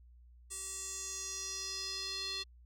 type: tone with band-pass filter sweep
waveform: square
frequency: 384.2 Hz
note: G4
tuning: 35 cents flat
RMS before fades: -41 dBFS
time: 0.5-2.44 s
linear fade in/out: 20 ms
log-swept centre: 8400 to 4000 Hz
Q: 4.6
effects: added 60 Hz sine -56 dBFS peak until 2.65 s